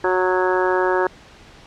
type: harmonic tone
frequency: 184.1 Hz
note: F#3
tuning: 8 cents flat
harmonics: 2 / 3 / 4 / 5 / 6 / 7 / 8 / 9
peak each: -19 / -24 / -28 / -23 / -29 / -29 / -30 / -26 dBFS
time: 0.04-1.07 s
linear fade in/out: 2 ms
effects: pink hiss -45 dBFS RMS until 1.66 s + low-pass 5000 Hz 12 dB/octave